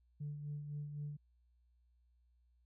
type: tone with tremolo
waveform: sine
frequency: 146.83 Hz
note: D3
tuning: in tune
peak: -38 dBFS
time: 0.2-1.17 s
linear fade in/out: 10 ms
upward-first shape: sine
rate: 3.9 Hz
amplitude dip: 50%
effects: tanh soft clip ceiling -36 dBFS + added 60 Hz sine -69 dBFS peak until 2.65 s